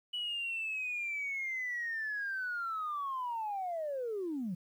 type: linear sweep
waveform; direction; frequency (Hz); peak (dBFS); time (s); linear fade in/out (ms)
sine; down; 2960 to 165.2; -33; 0.13-4.55; 10
effects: tanh soft clip ceiling -30 dBFS + 11-bit